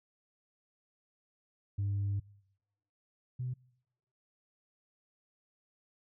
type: tone pair in turn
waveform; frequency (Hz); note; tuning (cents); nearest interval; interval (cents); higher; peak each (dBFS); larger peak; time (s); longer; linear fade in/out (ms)
sine; 100 / 125.99; G2 / B2; +35 / +35; major third; 400; second; -28 / -33; first; 1.78-2.2 / 3.39-3.54; first; 10
effects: noise-tail reverb RT60 0.9 s tail -26 dB re dry + tanh soft clip ceiling -28 dBFS